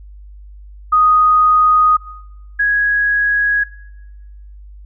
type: tone pair in turn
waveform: sine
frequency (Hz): 1244.5 / 1661.2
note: D#6 / G#6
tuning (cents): 0 / 0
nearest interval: perfect fourth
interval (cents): 500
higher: second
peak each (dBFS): -8 / -11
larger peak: first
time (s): 0.92-1.97 / 2.59-3.64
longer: neither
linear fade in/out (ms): 10
effects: noise-tail reverb RT60 1.0 s tail -20 dB re dry + added 50 Hz sine -34 dBFS peak until 4.85 s